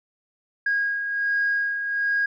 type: beating tone pair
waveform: sine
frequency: 1636 / 1637.3 Hz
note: G#6 / G#6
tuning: -26 / -25 cents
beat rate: 1.3 Hz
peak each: -30 / -21 dBFS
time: 0.66-2.26 s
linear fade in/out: 5 ms
effects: tanh soft clip ceiling -15 dBFS